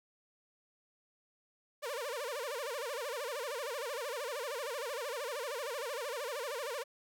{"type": "tone with vibrato", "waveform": "sawtooth", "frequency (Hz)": 523.3, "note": "C5", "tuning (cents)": 0, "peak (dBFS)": -33, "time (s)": [1.82, 6.84], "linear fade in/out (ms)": 20, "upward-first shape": "sine", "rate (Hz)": 13, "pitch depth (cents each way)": 240, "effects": []}